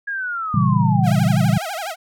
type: linear sweep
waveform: sine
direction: down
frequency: 1661.2 to 659.3 Hz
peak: -22 dBFS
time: 0.07-1.13 s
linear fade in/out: 10 ms
type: chord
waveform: sine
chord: A# diminished seventh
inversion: none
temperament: equal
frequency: 116.54 / 138.59 / 164.81 / 196 Hz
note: A#2 / C#3 / E3 / G3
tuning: 0 / 0 / 0 / 0 cents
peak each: -19 dBFS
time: 0.54-1.58 s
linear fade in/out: 5 ms
type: tone with vibrato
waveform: sawtooth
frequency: 720 Hz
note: F#5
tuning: 47 cents flat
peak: -21 dBFS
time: 1.03-1.96 s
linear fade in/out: 50 ms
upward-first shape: sine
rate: 12 Hz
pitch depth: 230 cents each way
effects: none